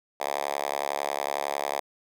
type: tone with high-pass filter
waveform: 5% pulse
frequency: 71 Hz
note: C#2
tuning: 42 cents sharp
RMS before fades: -30 dBFS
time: 0.2-1.8 s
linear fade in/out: 5 ms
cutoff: 690 Hz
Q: 1.8
effects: none